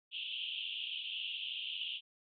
white band-pass noise, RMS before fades -41 dBFS, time 0.11-2.01 s, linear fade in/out 50 ms, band 2700 to 3400 Hz, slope 96 dB/octave, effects none

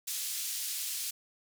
white band-pass noise, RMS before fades -36 dBFS, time 0.07-1.11 s, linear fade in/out 10 ms, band 3400 to 13000 Hz, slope 12 dB/octave, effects none

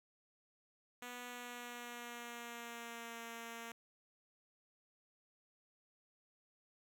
5% pulse tone with pitch glide, 245 to 231.2 Hz, B3 to A#3, -14 to -14 cents, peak -35 dBFS, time 1.02-3.72 s, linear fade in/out 2 ms, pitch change -100 cents, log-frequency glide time 1.26-3.23 s, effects none

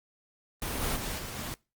pink noise with level steps, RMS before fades -33 / -30 / -35 / -39 / -37 dBFS, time 0.62-1.54 s, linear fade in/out 0 ms, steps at 0.81 / 0.96 / 1.18 / 1.36 s, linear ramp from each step 10 ms, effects noise-tail reverb RT60 0.3 s tail -25 dB re dry + Opus 24 kbps

